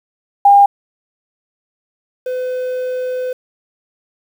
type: tone pair in turn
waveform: sine / triangle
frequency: 805 / 506.1 Hz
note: G5 / B4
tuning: +46 / +42 cents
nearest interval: minor sixth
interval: 804 cents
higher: first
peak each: -4 / -16 dBFS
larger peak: first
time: 0.45-0.66 / 2.26-3.33 s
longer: second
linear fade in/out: 5 ms
effects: 7-bit